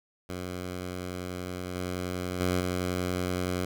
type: tone with level steps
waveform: 10% pulse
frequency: 90.6 Hz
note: F#2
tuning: 36 cents flat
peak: -26 / -23 / -17 / -20 dBFS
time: 0.29-3.65 s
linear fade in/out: 5 ms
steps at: 1.75 / 2.4 / 2.6 s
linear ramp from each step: 5 ms
effects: none